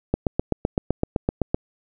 click train, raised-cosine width 2 ms, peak -6 dBFS, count 12, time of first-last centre 0.14-1.545 s, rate 7.83 Hz, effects none

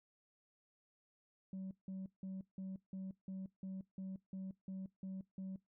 sine tone bursts, 190 Hz, F#3, 46 cents sharp, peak -40 dBFS, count 12, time 1.53-5.56 s, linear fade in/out 2 ms, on 180 ms, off 170 ms, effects noise-tail reverb RT60 0.2 s tail -24 dB re dry + tanh soft clip ceiling -41 dBFS

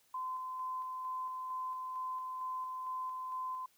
sine tone with tremolo, 1027 Hz, C6, 33 cents flat, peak -36 dBFS, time 0.14-3.66 s, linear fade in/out 5 ms, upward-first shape square, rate 2.2 Hz, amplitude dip 25%, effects white hiss -70 dBFS RMS until 3.77 s

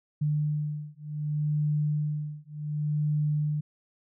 sine beating tone pair, 149.5 / 150.17 Hz, D3 / D3, +31 / +39 cents, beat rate 0.67 Hz, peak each -29 dBFS, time 0.21-3.61 s, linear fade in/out 10 ms, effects none

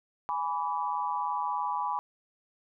sine chord, G# diminished, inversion none, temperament equal with one note detuned, 830.6 / 987.8 / 1151.1 Hz, G#5 / B5 / D6, 0 / 0 / -35 cents, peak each -33 / -31 / -35 dBFS, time 0.29-1.99 s, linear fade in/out 0 ms, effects none

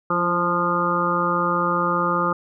harmonic tone with a mistuned harmonic, 175 Hz, F3, 4 cents sharp, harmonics 1 / 2 / 3 / 5 / 6 / 7 / 8, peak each -27 / -28 / -27 / -29 / -29 / -21 / -30 dBFS, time 0.1-2.33 s, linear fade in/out 5 ms, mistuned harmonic 2, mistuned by -32 cents, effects none

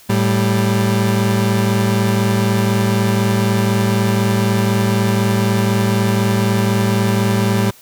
30% pulse tone pair together, 110 / 196 Hz, A2 / G3, 0 / 0 cents, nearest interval minor seventh, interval 1000 cents, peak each -13 / -14 dBFS, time 0.09-7.71 s, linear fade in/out 10 ms, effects white hiss -45 dBFS RMS until 7.81 s

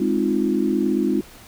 sine chord, F minor seventh, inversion first, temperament equal with one note detuned, 207.1 / 261.6 / 311.1 / 349.2 Hz, Ab3 / C4 / Eb4 / F4, -5 / 0 / 0 / 0 cents, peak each -23 dBFS, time 0-1.21 s, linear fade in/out 5 ms, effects pink hiss -45 dBFS RMS until 1.47 s

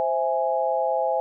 sine chord, C augmented, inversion none, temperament equal, 523.3 / 659.3 / 830.6 Hz, C5 / E5 / G#5, 0 / 0 / 0 cents, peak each -25 dBFS, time 0-1.2 s, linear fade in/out 0 ms, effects none

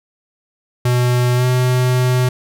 square tone with pitch glide, 123.47 to 126.21 Hz, B2 to B2, 0 to +38 cents, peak -13 dBFS, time 0.85-2.29 s, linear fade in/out 5 ms, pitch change +38 cents, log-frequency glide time 1.35-1.45 s, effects none

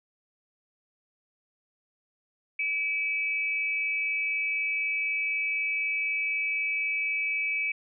sine tone pair together, 2300 / 2576 Hz, D7 / E7, -37 / -41 cents, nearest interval major second, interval 196 cents, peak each -27 / -32 dBFS, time 2.59-7.72 s, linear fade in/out 5 ms, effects none

